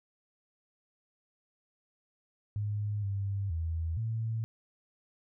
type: tone with pitch steps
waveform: sine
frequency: 104.1 / 99.1 / 81.8 / 112.5 Hz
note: G#2 / G2 / E2 / A2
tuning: +5 / +19 / -13 / +39 cents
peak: -30 dBFS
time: 2.56-4.44 s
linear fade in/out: 0 ms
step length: 470 ms
effects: none